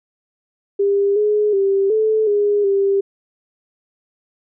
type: tone with pitch steps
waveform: sine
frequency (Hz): 400.2 / 419.9 / 392.2 / 435.6 / 411.1 / 395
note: G4 / G#4 / G4 / A4 / G#4 / G4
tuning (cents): +36 / +19 / +1 / -17 / -18 / +13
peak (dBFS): -13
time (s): 0.79-3.01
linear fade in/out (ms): 10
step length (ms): 370
effects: none